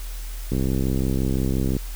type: click train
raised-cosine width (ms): 3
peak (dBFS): -11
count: 83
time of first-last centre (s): 0.52-1.766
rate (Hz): 65.8
effects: added 40 Hz sine -29 dBFS peak until 1.95 s + white hiss -42 dBFS RMS until 1.95 s